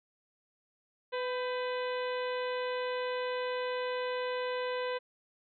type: harmonic tone with a mistuned harmonic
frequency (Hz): 500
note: B4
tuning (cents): +21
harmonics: 1 / 2 / 3 / 4 / 5 / 6 / 7 / 8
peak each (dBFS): -33 / -39 / -43 / -45 / -47 / -49 / -50 / -51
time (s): 1.12-4.99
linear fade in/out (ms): 20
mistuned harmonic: 3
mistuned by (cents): +63
effects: none